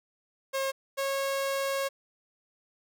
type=tone pair in turn; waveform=sawtooth; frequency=539 / 547.2 Hz; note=C#5 / C#5; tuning=-49 / -23 cents; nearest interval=unison; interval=26 cents; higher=second; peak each=-24 dBFS; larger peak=neither; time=0.53-0.72 / 0.97-1.89 s; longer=second; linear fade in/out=20 ms; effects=none